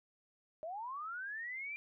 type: linear sweep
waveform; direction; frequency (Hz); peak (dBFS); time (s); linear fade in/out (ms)
sine; up; 606 to 2389; -40; 0.63-1.76; 0
effects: none